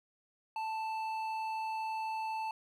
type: tone with hard clipping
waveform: sine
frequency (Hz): 882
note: A5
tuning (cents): +4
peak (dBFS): -36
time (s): 0.56-2.51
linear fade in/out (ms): 2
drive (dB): 8
effects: none